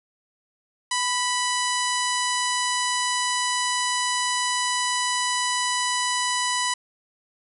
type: harmonic tone with a mistuned harmonic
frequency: 994 Hz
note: B5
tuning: 11 cents sharp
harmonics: 1 / 2 / 3 / 4 / 5 / 6 / 7 / 8 / 9 / 10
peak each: -26 / -29 / -31 / -32 / -33 / -34 / -34 / -35 / -36 / -36 dBFS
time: 0.91-6.74 s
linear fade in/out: 5 ms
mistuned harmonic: 2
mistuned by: -26 cents
effects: none